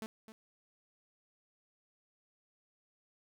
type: tone with echo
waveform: sawtooth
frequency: 220 Hz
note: A3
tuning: in tune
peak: -36 dBFS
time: 0.02-0.06 s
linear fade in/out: 0 ms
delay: 260 ms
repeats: 1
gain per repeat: -11 dB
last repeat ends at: 0.32 s
effects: none

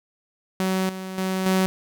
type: tone with level steps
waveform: sawtooth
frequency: 188.2 Hz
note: F#3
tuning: 30 cents sharp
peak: -17 / -27 / -19 / -14 dBFS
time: 0.6-1.66 s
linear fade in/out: 0 ms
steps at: 0.89 / 1.18 / 1.46 s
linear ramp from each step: 2 ms
effects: none

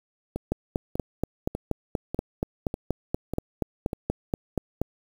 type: two click trains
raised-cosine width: 2 ms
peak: -11 / -16 dBFS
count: 19 / 7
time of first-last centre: 0.52-4.816 / 0.36-3.931 s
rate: 4.19 / 1.68 Hz
effects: 7-bit

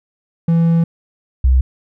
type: tone pair in turn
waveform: triangle / sine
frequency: 166.6 / 64.34 Hz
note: E3 / C2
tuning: +19 / -28 cents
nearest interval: octave + major third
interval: 1647 cents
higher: first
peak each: -8 dBFS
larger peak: neither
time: 0.48-0.84 / 1.44-1.61 s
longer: first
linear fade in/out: 5 ms
effects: none

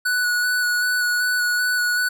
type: tone with vibrato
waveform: square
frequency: 1475 Hz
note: F#6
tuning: 6 cents flat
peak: -19 dBFS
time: 0.05-2.09 s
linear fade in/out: 10 ms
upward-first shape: square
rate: 2.6 Hz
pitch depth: 13 cents each way
effects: none

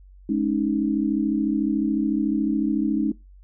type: chord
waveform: sine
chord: Ab suspended fourth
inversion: none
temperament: equal with one note detuned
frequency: 211.2 / 277.2 / 311.1 Hz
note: Ab3 / Db4 / Eb4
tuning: +29 / 0 / 0 cents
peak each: -24 dBFS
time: 0.29-3.12 s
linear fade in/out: 5 ms
effects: noise-tail reverb RT60 0.2 s tail -19 dB re dry + added 47 Hz sine -45 dBFS peak until 3.43 s

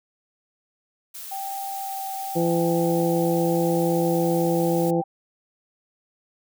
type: noise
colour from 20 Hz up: blue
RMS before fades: -37 dBFS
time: 1.14-4.91 s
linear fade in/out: 10 ms
type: tone with vibrato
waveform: sine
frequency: 780 Hz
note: G5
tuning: 9 cents flat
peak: -29 dBFS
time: 1.31-5.04 s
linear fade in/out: 10 ms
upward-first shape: sine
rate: 0.92 Hz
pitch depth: 10 cents each way
type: harmonic tone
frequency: 168.8 Hz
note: E3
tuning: 41 cents sharp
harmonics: 1 / 2 / 3 / 4 / 5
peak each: -24 / -23 / -24 / -38 / -38 dBFS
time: 2.35-5.02 s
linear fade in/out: 20 ms
effects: none

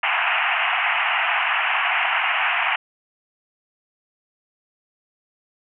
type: band-pass noise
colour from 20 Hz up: white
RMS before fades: -21 dBFS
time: 0.03-2.76 s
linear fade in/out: 5 ms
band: 680 to 2900 Hz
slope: 96 dB/octave
effects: none

